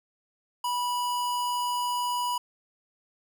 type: tone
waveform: square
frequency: 979 Hz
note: B5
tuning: 15 cents flat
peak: -27 dBFS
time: 0.64-2.38 s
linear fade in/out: 5 ms
effects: none